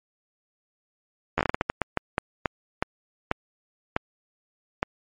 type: slowing click train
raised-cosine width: 0.5 ms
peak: -7 dBFS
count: 17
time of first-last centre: 1.38-4.829 s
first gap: 12 ms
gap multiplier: 1.33
effects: MP3 48 kbps